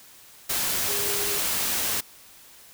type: tone in noise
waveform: sine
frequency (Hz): 408.5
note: G#4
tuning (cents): -29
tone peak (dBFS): -34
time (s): 0.88-1.39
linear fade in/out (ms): 10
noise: white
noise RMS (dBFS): -26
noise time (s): 0.49-2.01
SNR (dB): -11
effects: white hiss -50 dBFS RMS until 2.73 s